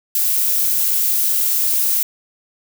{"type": "noise", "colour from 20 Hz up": "violet", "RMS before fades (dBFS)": -17, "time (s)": [0.15, 2.03], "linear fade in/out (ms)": 2, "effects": []}